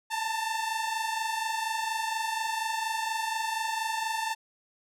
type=tone pair together; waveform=sawtooth; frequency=879 / 903.2 Hz; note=A5 / A5; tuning=-2 / +45 cents; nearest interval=unison; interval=47 cents; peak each=-28 dBFS; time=0.1-4.35 s; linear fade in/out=20 ms; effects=low-pass 12000 Hz 12 dB/octave